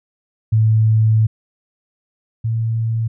sine tone pair in turn, 110 / 113.16 Hz, A2 / A2, 0 / +49 cents, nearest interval unison, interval 49 cents, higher second, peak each -10 / -16 dBFS, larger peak first, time 0.52-1.27 / 2.44-3.08 s, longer first, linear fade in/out 10 ms, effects none

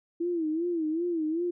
sine tone with vibrato, 329.6 Hz, E4, in tune, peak -26 dBFS, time 0.2-1.51 s, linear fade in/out 10 ms, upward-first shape sine, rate 2.6 Hz, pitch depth 120 cents each way, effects none

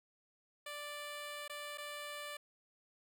10% pulse tone with dropouts, 587.3 Hz, D5, in tune, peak -35 dBFS, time 0.66-2.37 s, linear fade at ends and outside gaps 5 ms, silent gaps 1.48-1.496 / 1.775-1.781 s, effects none

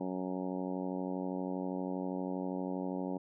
harmonic tone, 92.5 Hz, F#2, in tune, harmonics 2 / 3 / 4 / 5 / 6 / 7 / 8 / 9 / 10, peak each -39 / -38 / -43 / -46 / -44 / -49 / -50 / -48 / -51 dBFS, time 0-3.18 s, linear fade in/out 10 ms, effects none

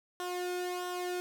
sawtooth tone with flanger, 358.9 Hz, F4, 47 cents sharp, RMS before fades -36 dBFS, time 0.2-1.2 s, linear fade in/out 0 ms, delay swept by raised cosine 0.43 to 1.03 ms, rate 1.5 Hz, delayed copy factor -0.65, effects none

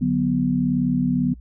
sine chord, B minor, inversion first, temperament equal, 146.83 / 185 / 246.9 Hz, D3 / F#3 / B3, 0 / 0 / 0 cents, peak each -24 / -23 / -20 dBFS, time 0.01-1.34 s, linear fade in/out 10 ms, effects noise-tail reverb RT60 0.1 s tail -24 dB re dry + added 60 Hz sine -39 dBFS peak until 1.4 s

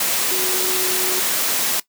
sine tone in noise, 370 Hz, F#4, in tune, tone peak -26 dBFS, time 0.31-1.2 s, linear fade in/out 5 ms, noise white, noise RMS -20 dBFS, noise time 0-1.8 s, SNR -9 dB, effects noise-tail reverb RT60 0.1 s tail -18 dB re dry + high-pass 200 Hz 12 dB/octave

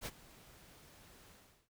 pink noise with ADSR envelope, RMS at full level -40 dBFS, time 0.01-1.69 s, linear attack 50 ms, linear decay 44 ms, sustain -20 dB, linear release 380 ms, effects none

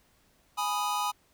square chord, G# minor, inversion none, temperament equal, 830.6 / 987.8 / 1244.5 Hz, G#5 / B5 / D#6, 0 / 0 / 0 cents, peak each -33 dBFS, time 0.57-1.12 s, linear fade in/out 20 ms, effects pink hiss -66 dBFS RMS until 1.33 s

